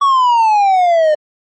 triangle exponential sweep, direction down, 1136 to 600 Hz, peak -6 dBFS, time 0.01-1.15 s, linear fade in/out 10 ms, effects MP3 32 kbps

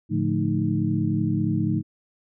sine tone cluster, 109.1 / 144.6 / 174.9 / 218.5 / 310.8 Hz, A2 / D3 / F3 / A3 / D#4, -14 / -27 / +3 / -12 / -2 cents, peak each -27 dBFS, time 0.09-1.83 s, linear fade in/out 50 ms, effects none

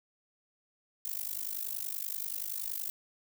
violet noise with amplitude modulation, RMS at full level -33 dBFS, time 1.05-2.9 s, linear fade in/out 0 ms, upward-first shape sine, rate 50.5 Hz, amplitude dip 95%, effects none

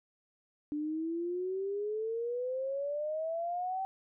sine exponential sweep, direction up, 293.7 to 775 Hz, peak -32 dBFS, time 0.72-3.85 s, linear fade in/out 0 ms, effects none

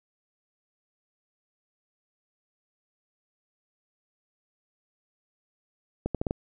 accelerating click train, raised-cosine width 2 ms, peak -14 dBFS, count 5, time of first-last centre 6.06-6.309 s, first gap 87 ms, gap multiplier 0.78, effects none

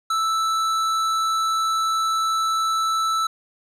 sine tone with hard clipping, 1318.5 Hz, E6, in tune, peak -21 dBFS, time 0.1-3.27 s, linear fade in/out 5 ms, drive 12 dB, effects none

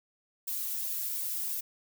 violet noise with flanger, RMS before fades -34 dBFS, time 0.47-1.61 s, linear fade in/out 10 ms, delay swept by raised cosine 1.8 to 3.2 ms, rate 2.8 Hz, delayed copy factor +1, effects none

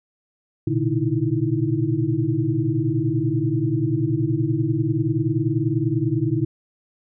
sine tone cluster, 115.8 / 126.2 / 146 / 313 / 332.6 Hz, A#2 / B2 / D3 / D#4 / E4, -11 / +38 / -10 / +10 / +16 cents, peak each -25 dBFS, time 0.67-6.45 s, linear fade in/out 5 ms, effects none

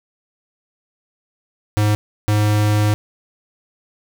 square tone bursts at uneven times, 105.2 Hz, G#2, 23 cents sharp, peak -14 dBFS, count 2, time 1.77-1.95 / 2.28-2.94 s, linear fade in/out 0 ms, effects none

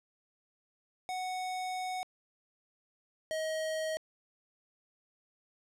square tone pair in turn, 740 / 631.9 Hz, F#5 / D#5, 0 / +27 cents, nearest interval minor third, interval 273 cents, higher first, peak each -35 / -33 dBFS, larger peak second, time 1.09-2.03 / 3.31-3.97 s, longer first, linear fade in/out 0 ms, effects low-pass 10000 Hz 12 dB/octave

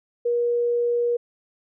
sine tone, 477.6 Hz, A#4, 42 cents sharp, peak -19 dBFS, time 0.25-1.17 s, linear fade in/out 10 ms, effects none

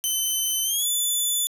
5% pulse tone with pitch glide, 3055 to 3489 Hz, G7 to A7, -45 to -15 cents, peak -14 dBFS, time 0.04-1.47 s, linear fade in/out 0 ms, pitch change +230 cents, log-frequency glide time 0.64-0.88 s, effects resampled to 32000 Hz + 8-bit

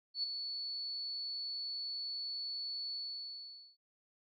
sine tone with ADSR envelope, 4435 Hz, C#8, in tune, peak -31 dBFS, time 0.14-3.77 s, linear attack 94 ms, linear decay 10 ms, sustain -7 dB, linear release 830 ms, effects none

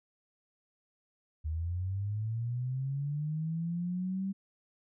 sine linear sweep, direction up, 75.9 to 196 Hz, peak -31 dBFS, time 1.44-4.33 s, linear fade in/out 20 ms, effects none

